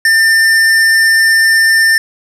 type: tone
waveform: square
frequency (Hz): 1796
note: A6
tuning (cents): +35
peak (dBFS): -7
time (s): 0.05-1.98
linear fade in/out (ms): 2
effects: low-pass 12000 Hz 12 dB/octave + 7-bit